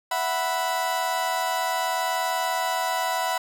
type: chord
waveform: 35% pulse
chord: E suspended second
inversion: none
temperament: equal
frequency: 659.3 / 740 / 987.8 Hz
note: E5 / F#5 / B5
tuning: 0 / 0 / 0 cents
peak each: -29 / -26 / -25 dBFS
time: 0.11-3.38 s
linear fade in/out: 5 ms
effects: none